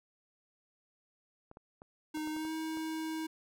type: clicks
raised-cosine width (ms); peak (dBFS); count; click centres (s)
1; -36; 8; 1.514 / 1.571 / 1.819 / 2.173 / 2.274 / 2.365 / 2.451 / 2.772
type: tone with pitch glide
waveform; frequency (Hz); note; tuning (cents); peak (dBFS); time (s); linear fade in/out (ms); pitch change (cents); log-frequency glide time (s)
square; 308.7 to 318.1; D#4 to D#4; -14 to +38; -36; 2.14-3.27; 10; +52; 2.3-2.52
effects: none